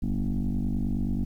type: tone with frequency modulation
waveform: sine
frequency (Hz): 118.3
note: A#2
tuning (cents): +26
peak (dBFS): -23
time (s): 0.02-1.25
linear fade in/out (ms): 10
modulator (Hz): 49.5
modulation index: 3
effects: tanh soft clip ceiling -21 dBFS + 10-bit